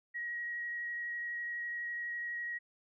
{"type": "tone with vibrato", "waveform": "sine", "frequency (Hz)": 1900, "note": "A#6", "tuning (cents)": 33, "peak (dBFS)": -36, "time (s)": [0.14, 2.59], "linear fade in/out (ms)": 20, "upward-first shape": "triangle", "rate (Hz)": 12, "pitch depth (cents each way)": 12, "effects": []}